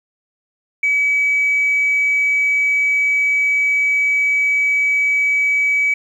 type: tone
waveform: sine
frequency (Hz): 2282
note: C#7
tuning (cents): +50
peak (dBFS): -12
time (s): 0.83-5.94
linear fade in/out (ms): 5
effects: tanh soft clip ceiling -9 dBFS + 8-bit